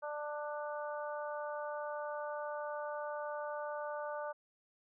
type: harmonic tone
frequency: 296.4 Hz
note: D4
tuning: 16 cents sharp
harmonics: 2 / 3 / 4 / 5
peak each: -40 / -44 / -46 / -48 dBFS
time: 0.02-4.33 s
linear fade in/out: 20 ms
effects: none